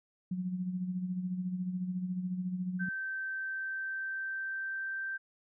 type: tone with tremolo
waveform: sine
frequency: 182.5 Hz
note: F#3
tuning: 24 cents flat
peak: -30 dBFS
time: 0.31-2.89 s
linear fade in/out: 5 ms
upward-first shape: sine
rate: 14 Hz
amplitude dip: 55%
type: tone with pitch glide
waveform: sine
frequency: 1552 to 1565.5 Hz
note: G6 to G6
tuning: -18 to -3 cents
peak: -34 dBFS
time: 2.79-5.18 s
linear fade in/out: 20 ms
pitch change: +15 cents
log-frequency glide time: 3.25-5.05 s
effects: none